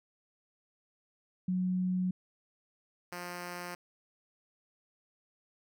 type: tone pair in turn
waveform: sine / 5% pulse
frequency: 183.4 / 176.64 Hz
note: F#3 / F3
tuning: -15 / +20 cents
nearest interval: minor second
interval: 65 cents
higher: first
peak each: -28 dBFS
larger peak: neither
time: 1.48-2.11 / 3.12-3.75 s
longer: neither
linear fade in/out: 5 ms
effects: none